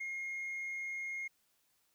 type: tone with tanh clipping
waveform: triangle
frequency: 2142 Hz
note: C7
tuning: 40 cents sharp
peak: -38 dBFS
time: 0-1.28 s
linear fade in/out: 10 ms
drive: 6 dB
effects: white hiss -75 dBFS RMS until 1.94 s